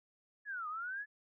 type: linear two-way sweep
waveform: sine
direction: down then up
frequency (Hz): 1731 to 1200 to 1731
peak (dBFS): -38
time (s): 0.45-1.06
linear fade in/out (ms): 50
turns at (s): 0.68
effects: none